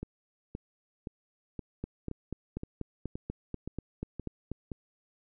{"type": "two click trains", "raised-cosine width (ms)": 3, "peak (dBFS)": [-24, -22], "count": [10, 12], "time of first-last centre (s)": [[0.03, 4.718], [1.84, 4.516]], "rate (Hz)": [1.92, 4.11], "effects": []}